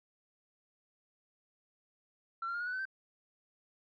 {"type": "tone with pitch steps", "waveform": "sine", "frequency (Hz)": [1349, 1381.3, 1414.4, 1448.3, 1483, 1518.6, 1555], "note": ["E6", "F6", "F6", "F#6", "F#6", "F#6", "G6"], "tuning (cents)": [40, -19, 22, -37, 4, 45, -14], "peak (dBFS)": -33, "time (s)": [2.42, 2.854], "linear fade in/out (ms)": 5, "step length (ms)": 62, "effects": ["tanh soft clip ceiling -32 dBFS"]}